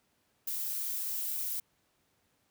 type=noise with flanger; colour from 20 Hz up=violet; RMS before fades=-35 dBFS; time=0.47-1.6 s; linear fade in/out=5 ms; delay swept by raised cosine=1.6 to 4.5 ms; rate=3.2 Hz; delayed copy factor=+0.5; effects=pink hiss -73 dBFS RMS until 2.5 s + high-pass 80 Hz 12 dB/octave